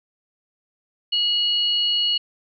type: tone pair together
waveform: sine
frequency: 2900 / 4345 Hz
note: F#7 / C#8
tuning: -35 / -35 cents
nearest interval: perfect fifth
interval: 700 cents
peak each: -19 / -24 dBFS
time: 1.12-2.18 s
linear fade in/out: 10 ms
effects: none